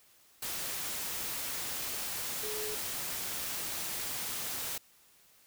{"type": "tone in noise", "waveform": "sine", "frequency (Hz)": 426.3, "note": "G#4", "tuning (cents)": 45, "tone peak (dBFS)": -39, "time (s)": [2.43, 2.75], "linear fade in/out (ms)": 5, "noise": "white", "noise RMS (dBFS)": -37, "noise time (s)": [0.42, 4.78], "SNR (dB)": -5, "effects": ["white hiss -63 dBFS RMS until 5.46 s"]}